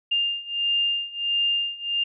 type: beating tone pair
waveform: sine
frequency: 2804 / 2805.5 Hz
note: F7 / F7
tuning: +6 / +7 cents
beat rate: 1.5 Hz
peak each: -26 / -24 dBFS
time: 0.11-2.04 s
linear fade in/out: 10 ms
effects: none